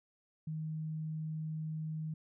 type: tone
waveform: sine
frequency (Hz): 156.8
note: D#3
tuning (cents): +14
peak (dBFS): -36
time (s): 0.47-2.14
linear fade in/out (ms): 5
effects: none